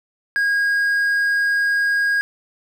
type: tone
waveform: triangle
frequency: 1635 Hz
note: G#6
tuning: 28 cents flat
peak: -14 dBFS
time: 0.36-2.21 s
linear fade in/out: 0 ms
effects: none